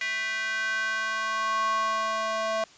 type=tone with high-pass filter sweep; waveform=square; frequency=220 Hz; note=A3; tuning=in tune; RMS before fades=-28 dBFS; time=0.01-2.64 s; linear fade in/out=2 ms; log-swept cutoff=2000 to 770 Hz; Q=4.6; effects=white hiss -53 dBFS RMS until 2.77 s + resampled to 16000 Hz